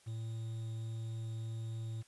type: tone with quantisation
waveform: triangle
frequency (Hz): 112.7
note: A2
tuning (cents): +42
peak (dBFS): -36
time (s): 0.06-2.03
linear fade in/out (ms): 20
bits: 10
effects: white hiss -66 dBFS RMS until 2.07 s + resampled to 24000 Hz